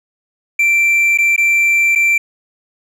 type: tone with dropouts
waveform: triangle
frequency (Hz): 2349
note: D7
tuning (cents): 0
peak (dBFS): -8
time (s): 0.59-2.18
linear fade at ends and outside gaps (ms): 5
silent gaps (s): 1.176-1.185 / 1.363-1.378 / 1.952-1.957
effects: none